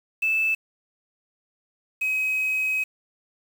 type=tone pair in turn; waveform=triangle; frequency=2629 / 2538 Hz; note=E7 / D#7; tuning=-5 / +34 cents; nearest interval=minor second; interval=61 cents; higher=first; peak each=-16 / -19 dBFS; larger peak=first; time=0.22-0.55 / 2.01-2.84 s; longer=second; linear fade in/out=10 ms; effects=tanh soft clip ceiling -18 dBFS + 7-bit